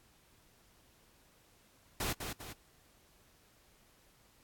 pink noise with echo, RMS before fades -35 dBFS, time 2-2.13 s, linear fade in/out 5 ms, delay 200 ms, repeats 2, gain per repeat -6 dB, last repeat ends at 2.53 s, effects pink hiss -66 dBFS RMS until 4.43 s + AAC 64 kbps

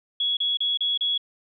sine tone bursts, 3354 Hz, G#7, 16 cents sharp, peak -21 dBFS, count 5, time 0.2-1.178 s, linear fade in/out 5 ms, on 170 ms, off 32 ms, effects none

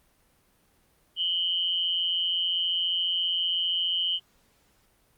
sine tone pair together, 2948 / 3123 Hz, F#7 / G7, -7 / -7 cents, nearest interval minor second, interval 100 cents, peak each -27 dBFS, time 1.16-4.2 s, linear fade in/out 50 ms, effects pink hiss -65 dBFS RMS until 5.17 s + Opus 32 kbps

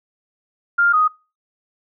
sine tone pair in turn, 1400 / 1247.3 Hz, F6 / D#6, +4 / +4 cents, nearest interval major second, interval 200 cents, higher first, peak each -12 dBFS, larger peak neither, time 0.78-0.93 / 0.93-1.08 s, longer neither, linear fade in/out 10 ms, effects noise-tail reverb RT60 0.3 s tail -24 dB re dry

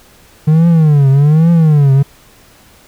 triangle tone with vibrato, 151.5 Hz, D#3, 46 cents flat, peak -3 dBFS, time 0.47-2.03 s, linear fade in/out 10 ms, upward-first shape triangle, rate 1.2 Hz, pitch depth 220 cents each way, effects pink hiss -44 dBFS RMS until 2.87 s

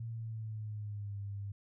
sine tone with pitch glide, 114.6 to 100.34 Hz, A#2 to G2, -29 to +41 cents, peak -38 dBFS, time 0-1.52 s, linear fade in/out 5 ms, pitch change -230 cents, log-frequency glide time 0.1-1.18 s, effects none

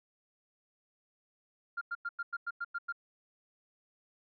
sine tone bursts, 1396.9 Hz, F6, in tune, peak -32 dBFS, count 9, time 1.77-2.925 s, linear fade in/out 10 ms, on 43 ms, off 96 ms, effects tanh soft clip ceiling -29 dBFS

